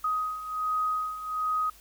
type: beating tone pair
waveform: sine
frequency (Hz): 1254 / 1255.3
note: D#6 / D#6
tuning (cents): +13 / +15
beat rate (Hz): 1.3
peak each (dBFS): -33 / -28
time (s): 0.04-1.7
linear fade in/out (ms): 5
effects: added 50 Hz sine -57 dBFS peak until 1.8 s + white hiss -55 dBFS RMS until 1.8 s